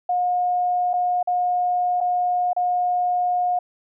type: tone with dropouts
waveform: sine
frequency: 718 Hz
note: F5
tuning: 48 cents sharp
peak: -18 dBFS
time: 0.09-3.59 s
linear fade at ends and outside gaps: 5 ms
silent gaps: 0.933-0.937 / 1.229-1.273 / 2.005-2.01 / 2.532-2.564 s
effects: none